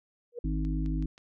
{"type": "tone with exponential growth", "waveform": "sine", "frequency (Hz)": 478.6, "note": "A#4", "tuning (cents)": 46, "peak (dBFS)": -31, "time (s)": [0.32, 0.39], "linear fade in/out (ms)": 5, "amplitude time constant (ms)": 15}
{"type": "harmonic tone", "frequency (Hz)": 51.91, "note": "G#1", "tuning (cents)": 0, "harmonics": [1, 3, 5, 6], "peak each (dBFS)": [-29, -34, -36, -37], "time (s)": [0.44, 1.06], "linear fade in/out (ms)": 5}
{"type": "clicks", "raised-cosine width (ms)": 0.2, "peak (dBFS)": -35, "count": 4, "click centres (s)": [0.65, 0.861, 1.025, 1.179]}
{"effects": []}